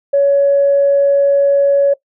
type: tone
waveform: sine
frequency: 561 Hz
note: C#5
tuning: 21 cents sharp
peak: -7 dBFS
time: 0.13-1.94 s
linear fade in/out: 10 ms
effects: noise-tail reverb RT60 0.1 s tail -19 dB re dry + tanh soft clip ceiling -3 dBFS